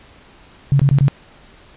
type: tone bursts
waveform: sine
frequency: 138.59 Hz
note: C#3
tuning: in tune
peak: -9 dBFS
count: 4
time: 0.72-1.082 s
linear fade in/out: 0 ms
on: 74 ms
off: 22 ms
effects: pink hiss -46 dBFS RMS until 1.76 s + resampled to 8000 Hz